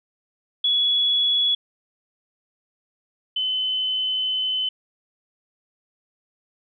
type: tone pair in turn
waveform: sine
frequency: 3382 / 3037 Hz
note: G#7 / F#7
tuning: +31 / +44 cents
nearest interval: major second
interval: 187 cents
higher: first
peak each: -17 / -21 dBFS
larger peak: first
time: 0.64-1.55 / 3.36-4.69 s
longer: second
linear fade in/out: 5 ms
effects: none